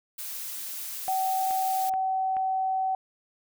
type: noise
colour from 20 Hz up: blue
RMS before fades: -36 dBFS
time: 0.18-1.9 s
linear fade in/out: 10 ms
type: tone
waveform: sine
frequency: 760 Hz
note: F#5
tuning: 46 cents sharp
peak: -24 dBFS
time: 1.08-2.95 s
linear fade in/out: 2 ms
type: click train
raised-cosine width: 0.5 ms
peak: -27 dBFS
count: 4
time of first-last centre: 1.08-2.368 s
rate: 2.33 Hz
effects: none